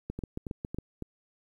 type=two click trains; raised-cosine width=3 ms; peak=-21 / -23 dBFS; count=6 / 4; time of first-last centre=0.1-0.786 / 0.19-1.023 s; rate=7.29 / 3.6 Hz; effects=10-bit